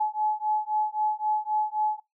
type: beating tone pair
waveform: sine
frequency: 852 / 855.8 Hz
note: G#5 / A5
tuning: +44 / -48 cents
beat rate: 3.8 Hz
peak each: -27 dBFS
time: 0-2 s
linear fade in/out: 10 ms
effects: noise-tail reverb RT60 0.2 s tail -22 dB re dry